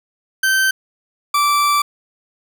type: tone pair in turn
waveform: 40% pulse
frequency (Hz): 1549 / 1165.1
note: G6 / D6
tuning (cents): -21 / -14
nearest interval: perfect fourth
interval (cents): 493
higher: first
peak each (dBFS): -12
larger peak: neither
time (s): 0.43-0.71 / 1.34-1.82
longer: second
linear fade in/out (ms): 5
effects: none